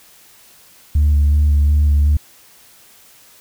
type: tone with vibrato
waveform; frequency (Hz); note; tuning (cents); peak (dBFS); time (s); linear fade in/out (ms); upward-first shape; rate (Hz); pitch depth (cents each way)
sine; 73.42; D2; 0; -8; 0.95-2.17; 5; square; 2.7; 18
effects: tanh soft clip ceiling -8 dBFS + white hiss -47 dBFS RMS until 3.4 s